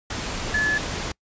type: tone in noise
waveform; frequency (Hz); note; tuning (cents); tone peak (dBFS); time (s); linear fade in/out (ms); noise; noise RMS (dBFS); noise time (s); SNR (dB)
sine; 1719; A6; -41; -19; 0.54-0.78; 5; pink; -29; 0.1-1.12; +7
effects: noise-tail reverb RT60 0.1 s tail -26 dB re dry + resampled to 16000 Hz